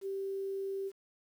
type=tone with quantisation; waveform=sine; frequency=390 Hz; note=G4; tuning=9 cents flat; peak=-34 dBFS; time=0.01-0.92 s; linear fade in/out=50 ms; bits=10; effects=none